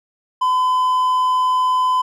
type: tone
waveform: triangle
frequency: 1014 Hz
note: B5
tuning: 45 cents sharp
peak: -12 dBFS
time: 0.41-2.02 s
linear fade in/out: 10 ms
effects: none